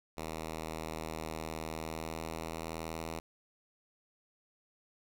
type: tone with pitch glide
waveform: 5% pulse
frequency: 79.7 to 81.14 Hz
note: D#2 to E2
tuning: +42 to -27 cents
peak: -27 dBFS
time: 0.17-3.2 s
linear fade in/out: 5 ms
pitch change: +31 cents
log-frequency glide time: 1.71-2.51 s
effects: none